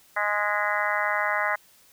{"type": "harmonic tone with a mistuned harmonic", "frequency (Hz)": 207.7, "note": "G#3", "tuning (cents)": 0, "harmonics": [3, 4, 5, 6, 7, 8, 9, 10], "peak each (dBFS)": [-31, -31, -31, -31, -31, -31, -31, -31], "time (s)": [0.16, 1.56], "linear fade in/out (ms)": 10, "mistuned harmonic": 10, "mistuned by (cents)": -47, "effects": ["white hiss -57 dBFS RMS until 1.92 s"]}